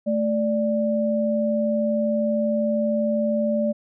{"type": "tone pair together", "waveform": "sine", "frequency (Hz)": [220, 587.3], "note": ["A3", "D5"], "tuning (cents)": [0, 0], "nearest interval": "octave + perfect fourth", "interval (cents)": 1700, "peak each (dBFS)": -22, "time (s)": [0.06, 3.73], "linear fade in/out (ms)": 20, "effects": []}